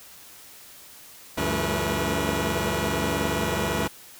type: tone cluster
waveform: 10% pulse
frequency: 70.6 / 94.5 / 167.2 / 217.1 / 483.1 Hz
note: C#2 / F#2 / E3 / A3 / B4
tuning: +32 / +37 / +25 / -23 / -38 cents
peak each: -22 dBFS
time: 1.37-3.88 s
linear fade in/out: 10 ms
effects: white hiss -47 dBFS RMS until 4.19 s